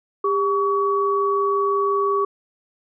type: tone pair together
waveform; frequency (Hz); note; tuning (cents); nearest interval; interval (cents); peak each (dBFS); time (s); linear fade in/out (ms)
sine; 400 / 1131.4; G4 / C#6; +35 / +35; octave + tritone; 1800; -20; 0.24-2.25; 5
effects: none